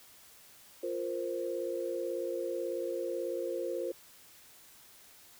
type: chord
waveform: sine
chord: F suspended fourth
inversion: none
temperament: just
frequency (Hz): 349.2 / 465.6 / 523.8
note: F4 / Bb4 / C5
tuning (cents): 0 / -2 / +2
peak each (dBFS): -37 / -38 / -36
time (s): 0.83-3.92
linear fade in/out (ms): 5
effects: white hiss -57 dBFS RMS until 5.39 s